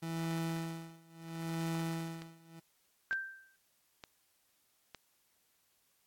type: tone with tremolo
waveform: 30% pulse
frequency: 164.6 Hz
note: E3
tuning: 2 cents flat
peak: -31 dBFS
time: 0.02-2.6 s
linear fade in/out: 10 ms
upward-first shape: sine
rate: 0.73 Hz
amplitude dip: 95%
type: click train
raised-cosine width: 0.2 ms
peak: -29 dBFS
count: 4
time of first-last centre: 2.22-4.947 s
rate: 1.1 Hz
type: tone with exponential decay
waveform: sine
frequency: 1568 Hz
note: G6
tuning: in tune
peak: -29 dBFS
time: 3.11-3.56 s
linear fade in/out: 0 ms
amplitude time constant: 97 ms
effects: white hiss -74 dBFS RMS until 6.06 s + AAC 64 kbps